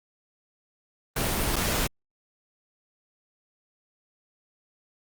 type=noise with dropouts; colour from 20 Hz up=pink; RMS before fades=-26 dBFS; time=1.16-1.87 s; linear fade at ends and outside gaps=5 ms; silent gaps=1.559-1.563 s; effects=Opus 24 kbps